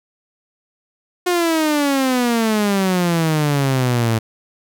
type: exponential sweep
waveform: sawtooth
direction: down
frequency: 362 to 110 Hz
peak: -11 dBFS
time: 1.26-4.19 s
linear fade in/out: 10 ms
effects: none